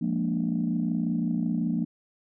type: chord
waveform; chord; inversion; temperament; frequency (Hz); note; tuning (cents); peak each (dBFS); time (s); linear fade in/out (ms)
sine; Bb dominant seventh; second; equal; 174.61 / 207.7 / 233.1 / 293.7; F3 / Ab3 / Bb3 / D4; 0 / 0 / 0 / 0; -28 / -32 / -27 / -32; 0.01-1.85; 10
effects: tanh soft clip ceiling -16 dBFS